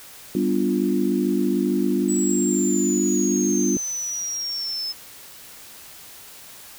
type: chord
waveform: sine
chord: G dominant seventh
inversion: none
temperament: equal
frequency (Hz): 196 / 246.9 / 293.7 / 349.2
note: G3 / B3 / D4 / F4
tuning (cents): 0 / 0 / 0 / 0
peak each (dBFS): -24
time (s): 0.35-3.77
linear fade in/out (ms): 2
type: exponential sweep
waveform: sine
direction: down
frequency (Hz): 7900 to 5190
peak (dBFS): -25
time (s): 2.08-4.93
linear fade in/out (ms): 20
effects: white hiss -43 dBFS RMS until 6.78 s